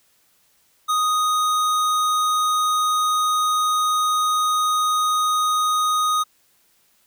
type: tone with hard clipping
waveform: sine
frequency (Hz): 1244.5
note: D#6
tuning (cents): 0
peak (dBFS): -19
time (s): 0.88-6.24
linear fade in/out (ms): 20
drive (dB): 18
effects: white hiss -61 dBFS RMS until 7.06 s